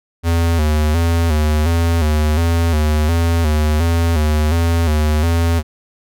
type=tone with vibrato; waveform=square; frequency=80 Hz; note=D#2; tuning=49 cents sharp; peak=-13 dBFS; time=0.23-5.63 s; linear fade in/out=50 ms; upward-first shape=square; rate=1.4 Hz; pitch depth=83 cents each way; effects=none